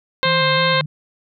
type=harmonic tone; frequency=525 Hz; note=C5; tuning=6 cents sharp; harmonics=1 / 2 / 3 / 4 / 5 / 6 / 7 / 8; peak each=-20 / -20 / -22 / -23 / -27 / -28 / -24 / -25 dBFS; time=0.23-0.81 s; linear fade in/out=0 ms
type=tone with vibrato; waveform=sine; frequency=157.5 Hz; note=D#3; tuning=21 cents sharp; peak=-23 dBFS; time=0.25-0.86 s; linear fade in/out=5 ms; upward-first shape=square; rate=3.1 Hz; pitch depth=65 cents each way
effects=none